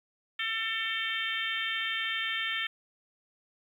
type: harmonic tone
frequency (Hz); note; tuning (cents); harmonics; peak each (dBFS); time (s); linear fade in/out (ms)
447.9; A4; +31; 3 / 4 / 5 / 6 / 7 / 8; -40 / -34 / -36 / -40 / -35 / -40; 0.39-2.67; 5
effects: 10-bit